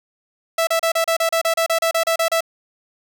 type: tone bursts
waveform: sawtooth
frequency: 659.3 Hz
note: E5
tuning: in tune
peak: -12 dBFS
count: 15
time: 0.58-2.407 s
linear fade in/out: 5 ms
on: 91 ms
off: 33 ms
effects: none